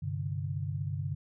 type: chord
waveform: sine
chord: G suspended fourth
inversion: none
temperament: just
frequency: 98 / 130.67 / 147 Hz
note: G2 / C3 / D3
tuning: 0 / -2 / +2 cents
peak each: -35 / -38 / -35 dBFS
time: 0.02-1.15 s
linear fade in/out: 10 ms
effects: none